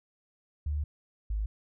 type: tone pair in turn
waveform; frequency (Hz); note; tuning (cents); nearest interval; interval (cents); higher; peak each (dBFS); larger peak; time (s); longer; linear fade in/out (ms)
sine; 74 / 52.48; D2 / G#1; +14 / +19; tritone; 595; first; -28; neither; 0.66-0.84 / 1.3-1.46; first; 5
effects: none